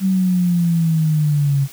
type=linear sweep; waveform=sine; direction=down; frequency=192.7 to 135.8 Hz; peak=-13 dBFS; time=0-1.68 s; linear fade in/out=50 ms; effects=white hiss -40 dBFS RMS until 1.72 s